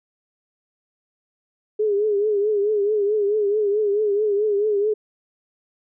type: tone with vibrato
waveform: sine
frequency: 415.3 Hz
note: G#4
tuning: in tune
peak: -17 dBFS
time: 1.79-4.94 s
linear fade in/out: 10 ms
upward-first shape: triangle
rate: 4.6 Hz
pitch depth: 89 cents each way
effects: none

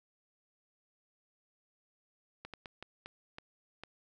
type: slowing click train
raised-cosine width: 0.3 ms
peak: -28 dBFS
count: 7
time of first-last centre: 2.45-3.836 s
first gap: 87 ms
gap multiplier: 1.39
effects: none

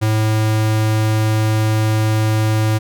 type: tone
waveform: square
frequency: 108.9 Hz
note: A2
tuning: 17 cents flat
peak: -14 dBFS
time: 0.01-2.79 s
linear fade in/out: 20 ms
effects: none

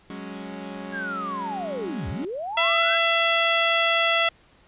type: chord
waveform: sawtooth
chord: F# suspended second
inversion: none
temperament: equal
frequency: 185 / 207.7 / 277.2 Hz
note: F#3 / G#3 / C#4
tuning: 0 / 0 / 0 cents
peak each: -34 dBFS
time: 0.1-2.25 s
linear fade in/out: 2 ms
type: linear two-way sweep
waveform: sine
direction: down then up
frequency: 1676 to 62.1 to 1676 Hz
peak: -28 dBFS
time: 0.91-2.99 s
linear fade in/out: 50 ms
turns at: 2.09 s
type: harmonic tone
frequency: 669 Hz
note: E5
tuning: 25 cents sharp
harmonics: 1 / 2 / 3 / 4 / 5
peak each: -25 / -25 / -25 / -25 / -25 dBFS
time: 2.57-4.29 s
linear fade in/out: 5 ms
effects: pink hiss -57 dBFS RMS until 4.67 s + resampled to 8000 Hz

